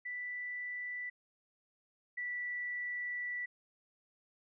sine tone pair in turn, 1975.5 / 1961.9 Hz, B6 / B6, 0 / -12 cents, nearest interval unison, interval 12 cents, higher first, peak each -38 / -36 dBFS, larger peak second, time 0.05-1.1 / 2.17-3.46 s, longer second, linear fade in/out 10 ms, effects none

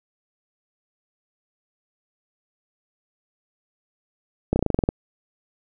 slowing click train, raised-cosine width 2 ms, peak -6 dBFS, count 10, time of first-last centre 4.53-4.889 s, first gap 30 ms, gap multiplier 1.07, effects none

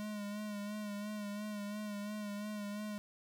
square tone with vibrato, 207.7 Hz, G#3, in tune, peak -40 dBFS, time 0-2.98 s, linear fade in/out 0 ms, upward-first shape sine, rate 2.9 Hz, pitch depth 37 cents each way, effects none

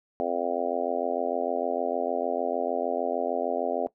harmonic tone, 86.6 Hz, F2, 14 cents flat, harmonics 3 / 4 / 5 / 6 / 7 / 8 / 9, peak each -35 / -36 / -32 / -34 / -31 / -32 / -35 dBFS, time 0.2-3.87 s, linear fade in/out 0 ms, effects noise-tail reverb RT60 0.1 s tail -17 dB re dry

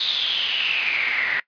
pink noise with band-pass filter sweep, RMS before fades -23 dBFS, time 0-1.4 s, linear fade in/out 5 ms, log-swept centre 3800 to 1900 Hz, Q 8.2, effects noise-tail reverb RT60 0.1 s tail -19 dB re dry + resampled to 11025 Hz

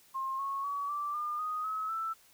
sine tone with pitch steps, 1065 / 1098.7 / 1133.6 / 1169.5 / 1206.5 / 1244.7 / 1284.2 / 1324.9 Hz, C6 / C#6 / C#6 / D6 / D6 / D#6 / E6 / E6, +30 / -16 / +38 / -8 / +46 / 0 / -46 / +8 cents, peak -32 dBFS, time 0.14-2.14 s, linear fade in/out 20 ms, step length 250 ms, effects white hiss -62 dBFS RMS until 2.33 s

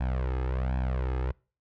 sawtooth tone with flanger, 64 Hz, C2, 38 cents flat, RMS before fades -29 dBFS, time 0-1.32 s, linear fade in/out 10 ms, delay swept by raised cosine 1.2 to 2.4 ms, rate 1.3 Hz, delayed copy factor +0.8, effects noise-tail reverb RT60 0.4 s tail -26 dB re dry + low-pass 2000 Hz 12 dB/octave

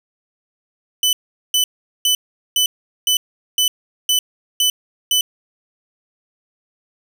sawtooth tone bursts, 3000 Hz, F#7, 23 cents sharp, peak -10 dBFS, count 9, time 1.03-5.21 s, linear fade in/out 2 ms, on 100 ms, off 410 ms, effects none

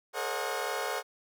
20% pulse tone cluster, 423.2 / 465.8 / 536 / 610 / 731 Hz, G#4 / A#4 / C5 / D#5 / F#5, +33 / -1 / +42 / -34 / -21 cents, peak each -33 / -34 / -32 / -35 / -32 dBFS, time 0.13-1.03 s, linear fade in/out 50 ms, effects none

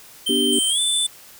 square tone with pitch glide, 3119 to 3521 Hz, G7 to A7, -9 to 0 cents, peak -20 dBFS, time 0.26-1.07 s, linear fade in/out 10 ms, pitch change +209 cents, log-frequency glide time 0.69-0.8 s
sine chord, G major, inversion first, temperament equal with one note detuned, 243 / 293.7 / 392 Hz, B3 / D4 / G4, -28 / 0 / 0 cents, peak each -23 dBFS, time 0.29-0.59 s, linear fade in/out 5 ms
white band-pass noise, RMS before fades -25 dBFS, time 0.52-1.07 s, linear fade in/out 10 ms, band 8300 to 9500 Hz, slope 96 dB/octave
effects white hiss -45 dBFS RMS until 1.39 s

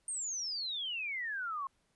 sine exponential sweep, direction down, 8870 to 1062 Hz, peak -35 dBFS, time 0.08-1.67 s, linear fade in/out 2 ms, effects pink hiss -75 dBFS RMS until 1.95 s + resampled to 24000 Hz

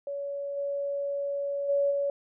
sine tone with level steps, 564 Hz, C#5, 30 cents sharp, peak -31 / -28 / -22 / -25 dBFS, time 0.07-2.1 s, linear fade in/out 2 ms, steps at 0.56 / 1.68 / 1.9 s, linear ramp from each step 20 ms, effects none

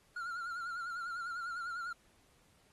triangle tone with vibrato, 1396.9 Hz, F6, in tune, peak -36 dBFS, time 0.16-1.93 s, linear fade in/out 5 ms, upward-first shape sine, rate 10 Hz, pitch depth 71 cents each way, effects pink hiss -69 dBFS RMS until 2.72 s + AAC 32 kbps

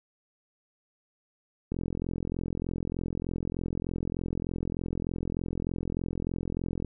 click train, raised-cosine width 3 ms, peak -19 dBFS, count 223, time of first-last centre 1.72-6.847 s, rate 43.3 Hz, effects none

